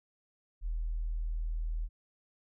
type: tone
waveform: sine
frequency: 40.1 Hz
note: E1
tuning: 47 cents flat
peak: -31 dBFS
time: 0.61-1.89 s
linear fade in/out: 50 ms
effects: none